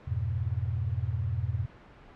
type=chord; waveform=sine; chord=F diminished; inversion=none; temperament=equal with one note detuned; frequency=86.3 / 103.83 / 123.47 Hz; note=F2 / Ab2 / Cb3; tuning=-20 / 0 / 0 cents; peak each=-32 dBFS; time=0.07-1.66 s; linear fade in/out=10 ms; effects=pink hiss -52 dBFS RMS until 2.15 s + low-pass 2000 Hz 12 dB/octave